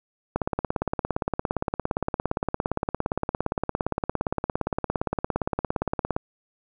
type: click train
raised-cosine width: 1 ms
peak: -10 dBFS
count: 102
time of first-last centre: 0.36-6.165 s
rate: 17.4 Hz
effects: none